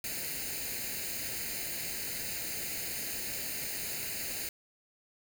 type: noise with comb filter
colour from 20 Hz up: white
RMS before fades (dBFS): -37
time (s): 0.04-4.49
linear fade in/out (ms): 2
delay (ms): 0.44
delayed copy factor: +0.75
effects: none